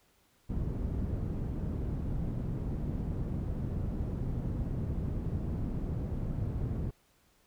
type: low-pass noise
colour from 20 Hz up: white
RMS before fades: -34 dBFS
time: 0.49-6.91 s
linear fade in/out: 10 ms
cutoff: 150 Hz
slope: 12 dB/octave
effects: pink hiss -68 dBFS RMS until 7.46 s